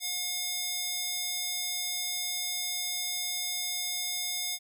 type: tone with high-pass filter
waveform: square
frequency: 719 Hz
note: F#5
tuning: 50 cents flat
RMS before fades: -33 dBFS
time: 0-4.59 s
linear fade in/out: 50 ms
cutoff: 3900 Hz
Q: 0.94
effects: none